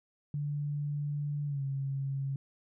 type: tone with pitch glide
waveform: sine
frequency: 145.9 to 136.92 Hz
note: D3 to C#3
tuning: -11 to -21 cents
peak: -31 dBFS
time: 0.34-2.36 s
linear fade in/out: 2 ms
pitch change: -110 cents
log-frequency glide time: 1.46-1.63 s
effects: none